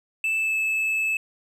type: tone with pitch glide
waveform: triangle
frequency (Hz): 2637 to 2611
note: E7 to E7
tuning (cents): 0 to -17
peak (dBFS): -20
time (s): 0.24-1.17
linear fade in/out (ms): 2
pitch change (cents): -17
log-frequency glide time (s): 0.37-0.56
effects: none